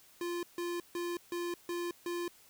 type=tone bursts; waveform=square; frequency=347.4 Hz; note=F4; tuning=9 cents flat; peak=-35 dBFS; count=6; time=0.21-2.28 s; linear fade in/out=2 ms; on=220 ms; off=150 ms; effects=white hiss -61 dBFS RMS until 2.49 s